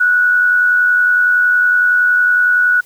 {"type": "tone with amplitude modulation", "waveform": "sine", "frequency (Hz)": 1469, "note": "F#6", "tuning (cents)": -13, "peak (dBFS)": -7, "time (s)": [0, 2.81], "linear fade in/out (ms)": 10, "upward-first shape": "sine", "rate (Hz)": 90.8, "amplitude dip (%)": 40, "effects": ["white hiss -47 dBFS RMS until 2.85 s"]}